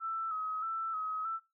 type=tone with vibrato; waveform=sine; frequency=1300 Hz; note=E6; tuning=24 cents flat; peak=-33 dBFS; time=0-1.4 s; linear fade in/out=50 ms; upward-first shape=square; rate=1.6 Hz; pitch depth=38 cents each way; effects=noise-tail reverb RT60 0.3 s tail -25 dB re dry